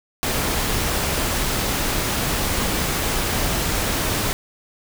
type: noise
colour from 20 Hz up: pink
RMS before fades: -22 dBFS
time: 0.23-4.33 s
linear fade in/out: 0 ms
effects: none